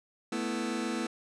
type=chord; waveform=sawtooth; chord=A suspended second; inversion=none; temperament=just; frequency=220 / 247.5 / 330 Hz; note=A3 / B3 / E4; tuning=0 / +4 / +2 cents; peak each=-31 dBFS; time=0.32-1.07 s; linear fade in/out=5 ms; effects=resampled to 22050 Hz